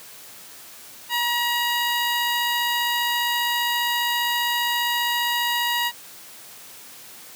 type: tone with notch filter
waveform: 10% pulse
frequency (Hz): 955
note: A#5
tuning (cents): +42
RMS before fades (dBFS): -23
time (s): 1.09-5.92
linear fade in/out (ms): 50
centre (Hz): 5600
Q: 1.5
effects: white hiss -43 dBFS RMS until 7.35 s + high-pass 100 Hz 12 dB/octave